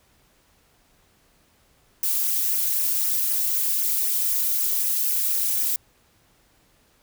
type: noise with flanger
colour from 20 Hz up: violet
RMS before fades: -23 dBFS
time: 2.03-5.76 s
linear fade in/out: 2 ms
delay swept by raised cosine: 0.23 to 3.63 ms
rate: 3.9 Hz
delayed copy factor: -0.9
effects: pink hiss -61 dBFS RMS until 7.02 s